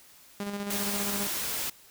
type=tone with tremolo; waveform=sawtooth; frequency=202.4 Hz; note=G#3; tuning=44 cents flat; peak=-27 dBFS; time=0.4-1.27 s; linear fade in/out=2 ms; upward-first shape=square; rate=15 Hz; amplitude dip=40%
type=noise; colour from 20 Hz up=white; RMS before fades=-32 dBFS; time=0.7-1.7 s; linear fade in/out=5 ms
effects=white hiss -55 dBFS RMS until 1.9 s